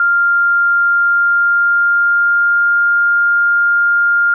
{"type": "tone with pitch glide", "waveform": "sine", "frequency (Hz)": [1396.9, 1405], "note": ["F6", "F6"], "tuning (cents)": [0, 10], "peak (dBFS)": -9, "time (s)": [0, 4.34], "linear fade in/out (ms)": 2, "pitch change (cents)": 10, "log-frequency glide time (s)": [0.81, 2.76], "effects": []}